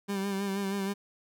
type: tone with vibrato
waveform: 30% pulse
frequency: 197 Hz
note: G3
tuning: 9 cents sharp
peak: -27 dBFS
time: 0.08-0.94 s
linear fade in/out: 20 ms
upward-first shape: sine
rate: 6.3 Hz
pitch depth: 39 cents each way
effects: none